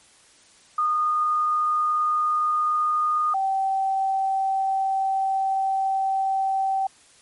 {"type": "tone pair in turn", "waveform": "sine", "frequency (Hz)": [1227, 773], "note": ["D#6", "G5"], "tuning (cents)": [-25, -24], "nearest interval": "minor sixth", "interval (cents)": 799, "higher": "first", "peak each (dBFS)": [-19, -20], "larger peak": "first", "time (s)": [[0.78, 3.34], [3.34, 6.87]], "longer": "second", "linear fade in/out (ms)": 5, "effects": ["white hiss -54 dBFS RMS until 7.21 s", "MP3 48 kbps"]}